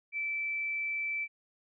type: tone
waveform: sine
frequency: 2323 Hz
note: D7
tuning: 20 cents flat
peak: -31 dBFS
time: 0.12-1.28 s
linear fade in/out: 50 ms
effects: none